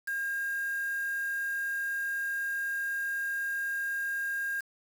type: tone with quantisation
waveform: sine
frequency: 1614 Hz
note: G#6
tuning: 50 cents flat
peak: -30 dBFS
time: 0.07-4.61 s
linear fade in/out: 10 ms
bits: 7
effects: none